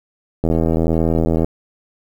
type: click train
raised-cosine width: 2 ms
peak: -4 dBFS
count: 83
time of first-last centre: 0.44-1.445 s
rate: 81.6 Hz
effects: 7-bit